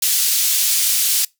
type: band-pass noise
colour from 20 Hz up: white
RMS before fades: -17 dBFS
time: 0.02-1.25 s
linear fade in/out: 5 ms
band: 3500 to 16000 Hz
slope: 12 dB/octave
effects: noise-tail reverb RT60 0.2 s tail -24 dB re dry